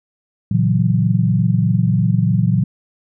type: chord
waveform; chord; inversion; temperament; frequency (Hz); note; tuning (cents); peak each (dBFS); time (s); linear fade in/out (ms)
sine; F# dominant seventh; first; equal with one note detuned; 116.54 / 139.8 / 164.81 / 185; A#2 / C#3 / E3 / F#3; 0 / +15 / 0 / 0; -16 / -21 / -18 / -18; 0.51-2.64; 5
effects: none